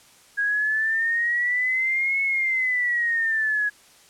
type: exponential two-way sweep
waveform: sine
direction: up then down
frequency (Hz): 1636 to 2200 to 1667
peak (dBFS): -20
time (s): 0.37-3.7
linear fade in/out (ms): 20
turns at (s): 2.22
effects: white hiss -53 dBFS RMS until 4.09 s + low-pass 10000 Hz 12 dB/octave